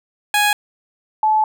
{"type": "tone pair in turn", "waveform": ["15% pulse", "sine"], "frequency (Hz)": [830.6, 864.1], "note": ["G#5", "A5"], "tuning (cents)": [0, -32], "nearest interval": "minor second", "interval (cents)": 68, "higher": "second", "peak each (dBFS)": [-7, -12], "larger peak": "first", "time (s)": [[0.34, 0.53], [1.23, 1.44]], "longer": "second", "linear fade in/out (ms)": 2, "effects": []}